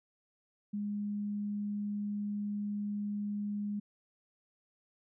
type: tone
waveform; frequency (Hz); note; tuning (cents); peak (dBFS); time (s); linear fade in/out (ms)
sine; 205.9; G#3; -15; -33; 0.73-3.8; 10
effects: none